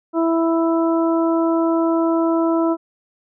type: harmonic tone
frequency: 330 Hz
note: E4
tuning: 2 cents sharp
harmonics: 1 / 2 / 3 / 4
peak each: -16 / -22 / -26 / -28 dBFS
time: 0.13-2.77 s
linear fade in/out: 50 ms
effects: none